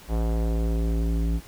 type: tone with low-pass filter sweep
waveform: square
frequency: 56 Hz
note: A1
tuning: 31 cents sharp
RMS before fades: -24 dBFS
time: 0.08-1.41 s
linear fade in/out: 50 ms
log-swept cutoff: 780 to 260 Hz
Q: 1.3
effects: pink hiss -48 dBFS RMS until 1.47 s